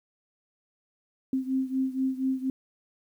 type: beating tone pair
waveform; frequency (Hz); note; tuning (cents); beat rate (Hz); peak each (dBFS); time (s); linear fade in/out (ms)
sine; 261.8 / 266; C4 / C4; +1 / +29; 4.2; -27 / -30; 1.33-2.5; 2
effects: 10-bit